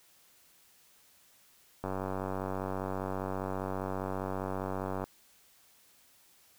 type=click train; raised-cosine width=1 ms; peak=-21 dBFS; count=305; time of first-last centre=1.84-5.04 s; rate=95 Hz; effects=white hiss -63 dBFS RMS until 6.58 s